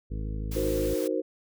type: harmonic tone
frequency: 53 Hz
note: G#1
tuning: 36 cents sharp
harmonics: 1 / 2 / 3 / 4 / 5 / 6 / 8 / 9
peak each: -31 / -37 / -41 / -43 / -45 / -47 / -49 / -50 dBFS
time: 0.1-0.95 s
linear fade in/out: 20 ms
type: noise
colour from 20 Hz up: white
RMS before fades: -41 dBFS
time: 0.51-1.08 s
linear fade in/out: 10 ms
type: chord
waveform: sine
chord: C half-diminished seventh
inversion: first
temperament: equal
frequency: 311.1 / 370 / 466.2 / 523.3 Hz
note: Eb4 / Gb4 / Bb4 / C5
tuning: 0 / 0 / 0 / 0 cents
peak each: -31 dBFS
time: 0.55-1.22 s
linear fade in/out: 20 ms
effects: none